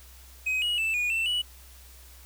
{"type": "tone with pitch steps", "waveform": "triangle", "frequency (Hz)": [2525, 2902, 2646, 2450, 2678, 2943], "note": ["D#7", "F#7", "E7", "D#7", "E7", "F#7"], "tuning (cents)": [25, -34, 6, -27, 27, -10], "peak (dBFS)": -23, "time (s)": [0.46, 1.42], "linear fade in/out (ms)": 10, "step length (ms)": 160, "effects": ["added 63 Hz sine -49 dBFS peak until 2.25 s", "white hiss -53 dBFS RMS until 2.25 s"]}